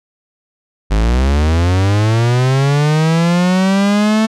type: linear sweep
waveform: 45% pulse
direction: up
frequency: 49 to 222 Hz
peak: -10 dBFS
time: 0.9-4.27 s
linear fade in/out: 20 ms
effects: low-pass 7000 Hz 12 dB/octave